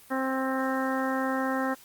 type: harmonic tone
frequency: 263.7 Hz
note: C4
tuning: 14 cents sharp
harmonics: 1 / 2 / 3 / 4 / 5 / 6 / 7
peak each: -29 / -32 / -34 / -35 / -36 / -37 / -37 dBFS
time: 0.1-1.75 s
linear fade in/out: 20 ms
effects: white hiss -53 dBFS RMS until 1.84 s + Opus 32 kbps